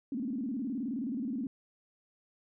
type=tone with vibrato; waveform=sine; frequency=249.9 Hz; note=B3; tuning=21 cents sharp; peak=-32 dBFS; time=0.12-1.47 s; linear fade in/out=2 ms; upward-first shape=square; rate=19 Hz; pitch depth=180 cents each way; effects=none